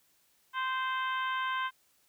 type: harmonic tone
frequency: 520 Hz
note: C5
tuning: 11 cents flat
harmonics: 2 / 3 / 4 / 5 / 6 / 7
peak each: -32 / -35 / -42 / -46 / -42 / -50 dBFS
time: 0.53-1.71 s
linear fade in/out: 50 ms
effects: white hiss -69 dBFS RMS until 2.08 s